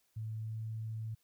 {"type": "tone with pitch glide", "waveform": "sine", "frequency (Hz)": [110, 110.83], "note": ["A2", "A2"], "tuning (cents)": [0, 13], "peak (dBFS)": -37, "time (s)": [0.16, 1.15], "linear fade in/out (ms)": 10, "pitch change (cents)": 13, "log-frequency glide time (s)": [0.39, 0.61], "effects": ["white hiss -75 dBFS RMS until 1.23 s"]}